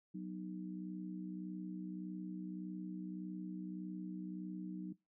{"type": "harmonic tone", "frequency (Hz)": 61.7, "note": "B1", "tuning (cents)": -1, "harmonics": [3, 4, 5], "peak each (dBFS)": [-43, -54, -47], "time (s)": [0.14, 4.93], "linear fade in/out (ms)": 10, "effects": ["noise-tail reverb RT60 0.2 s tail -20 dB re dry"]}